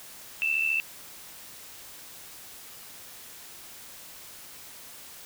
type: tone pair together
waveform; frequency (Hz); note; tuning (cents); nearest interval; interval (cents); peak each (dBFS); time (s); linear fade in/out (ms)
sine; 2637 / 2711; E7 / E7; 0 / +48; unison; 48; -25 / -29; 0.42-0.8; 0
effects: white hiss -46 dBFS RMS until 5.25 s